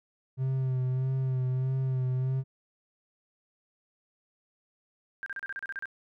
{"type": "tone with vibrato", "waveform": "triangle", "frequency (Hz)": 130.1, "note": "C3", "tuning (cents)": -9, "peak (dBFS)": -24, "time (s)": [0.37, 2.44], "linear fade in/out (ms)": 50, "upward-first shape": "sine", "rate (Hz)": 1.6, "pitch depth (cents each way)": 32}
{"type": "tone bursts", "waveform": "sine", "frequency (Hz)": 1592, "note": "G6", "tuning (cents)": 26, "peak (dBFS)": -33, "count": 10, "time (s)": [5.23, 5.856], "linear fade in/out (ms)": 0, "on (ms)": 32, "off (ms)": 34}
{"effects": []}